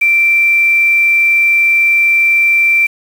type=tone with quantisation; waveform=sine; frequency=2349 Hz; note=D7; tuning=in tune; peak=-7 dBFS; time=0.01-2.87 s; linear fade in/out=10 ms; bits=5; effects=none